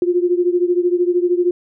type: beating tone pair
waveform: sine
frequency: 350.5 / 363.5 Hz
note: F4 / F#4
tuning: +6 / -31 cents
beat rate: 13 Hz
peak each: -15 / -18 dBFS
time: 0.02-1.51 s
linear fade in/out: 2 ms
effects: none